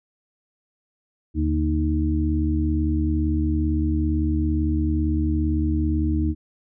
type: harmonic tone with a mistuned harmonic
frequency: 77.78 Hz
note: D#2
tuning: in tune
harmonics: 1 / 2 / 3 / 4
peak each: -21 / -32 / -28 / -24 dBFS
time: 1.34-6.35 s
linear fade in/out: 50 ms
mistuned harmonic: 2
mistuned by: -83 cents
effects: none